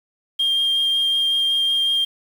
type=tone with vibrato; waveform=sine; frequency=3205 Hz; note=G7; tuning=38 cents sharp; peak=-15 dBFS; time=0.39-2.05 s; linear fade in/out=10 ms; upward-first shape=sine; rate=5.4 Hz; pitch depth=9 cents each way; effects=tanh soft clip ceiling -13 dBFS + 7-bit